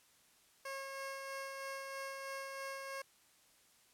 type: tone with tremolo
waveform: 15% pulse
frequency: 543 Hz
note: C#5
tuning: 36 cents flat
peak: -35 dBFS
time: 0.65-3.02 s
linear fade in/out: 5 ms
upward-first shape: sine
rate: 3.1 Hz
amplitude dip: 30%
effects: white hiss -68 dBFS RMS until 3.93 s + low-pass 12000 Hz 12 dB/octave